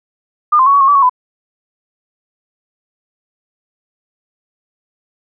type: tone with pitch steps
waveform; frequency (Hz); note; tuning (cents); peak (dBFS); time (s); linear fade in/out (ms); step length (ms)
sine; 1209 / 1042 / 1113 / 1127 / 1082 / 1151 / 1105 / 1003; D6 / C6 / C#6 / C#6 / C#6 / D6 / C#6 / B5; +50 / -7 / +7 / +28 / -42 / -35 / -6 / +26; -6; 0.52-1.096; 10; 72
effects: none